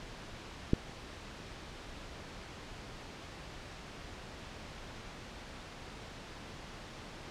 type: click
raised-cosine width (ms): 3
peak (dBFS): -12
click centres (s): 0.734
effects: pink hiss -47 dBFS RMS until 7.3 s + low-pass 5000 Hz 12 dB/octave